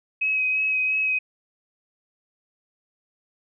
sine tone with vibrato, 2542 Hz, D#7, 36 cents sharp, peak -20 dBFS, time 0.21-1.19 s, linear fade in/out 10 ms, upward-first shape sine, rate 2.9 Hz, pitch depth 17 cents each way, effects none

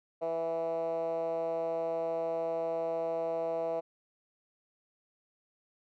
10% pulse tone with band-pass filter, 164.81 Hz, E3, in tune, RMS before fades -33 dBFS, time 0.21-3.81 s, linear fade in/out 20 ms, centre 590 Hz, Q 8.7, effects none

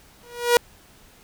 sawtooth tone with exponential growth, 480.1 Hz, B4, 49 cents flat, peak -7 dBFS, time 0.23-0.57 s, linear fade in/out 1 ms, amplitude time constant 72 ms, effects pink hiss -52 dBFS RMS until 1.23 s

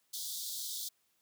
pink high-pass noise, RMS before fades -40 dBFS, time 0.13-0.89 s, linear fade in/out 10 ms, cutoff 3400 Hz, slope 96 dB/octave, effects white hiss -75 dBFS RMS until 1.21 s + high-pass 80 Hz 12 dB/octave

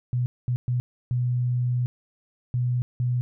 sine tone bursts at uneven times, 123.47 Hz, B2, in tune, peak -21 dBFS, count 6, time 0.13-0.26 / 0.48-0.56 / 0.68-0.8 / 1.11-1.86 / 2.54-2.82 / 3-3.21 s, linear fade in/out 0 ms, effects none

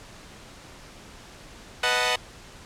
10% pulse chord, B dominant seventh, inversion none, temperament equal, 493.9 / 622.3 / 740 / 880 Hz, B4 / D#5 / F#5 / A5, 0 / 0 / 0 / 0 cents, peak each -18 / -19 / -18 / -21 dBFS, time 1.83-2.16 s, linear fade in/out 5 ms, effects pink hiss -46 dBFS RMS until 2.65 s + low-pass 8000 Hz 12 dB/octave

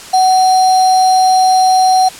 sine tone with sample-and-hold, 748 Hz, F#5, 19 cents sharp, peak -6 dBFS, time 0.13-2.09 s, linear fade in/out 10 ms, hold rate 4900 Hz, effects white hiss -31 dBFS RMS until 2.19 s + low-pass 9000 Hz 12 dB/octave

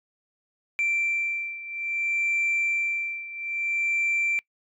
sine beating tone pair, 2349 / 2349.6 Hz, D7 / D7, 0 / 0 cents, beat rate 0.6 Hz, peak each -25 / -28 dBFS, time 0.79-4.39 s, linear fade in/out 0 ms, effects noise-tail reverb RT60 0.1 s tail -26 dB re dry + tanh soft clip ceiling -19 dBFS

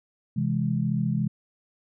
sine chord, C augmented, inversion none, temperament equal, 130.81 / 164.81 / 207.7 Hz, C3 / E3 / G#3, 0 / 0 / 0 cents, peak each -27 dBFS, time 0.36-1.28 s, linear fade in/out 10 ms, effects none

